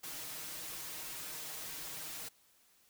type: noise with comb filter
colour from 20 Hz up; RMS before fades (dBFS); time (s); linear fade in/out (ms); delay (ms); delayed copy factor
white; -44; 0.03-2.29; 10; 6.4; +1
effects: white hiss -68 dBFS RMS until 2.89 s